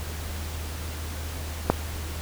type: click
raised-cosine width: 1 ms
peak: -3 dBFS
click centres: 1.7 s
effects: added 78 Hz sine -32 dBFS peak until 2.21 s + pink hiss -38 dBFS RMS until 2.21 s